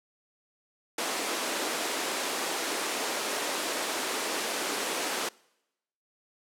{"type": "high-pass noise", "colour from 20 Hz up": "pink", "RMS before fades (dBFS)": -31, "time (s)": [0.98, 5.29], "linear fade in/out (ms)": 5, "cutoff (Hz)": 300, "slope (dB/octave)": 24, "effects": ["noise-tail reverb RT60 0.9 s tail -25 dB re dry", "low-pass 11000 Hz 12 dB/octave"]}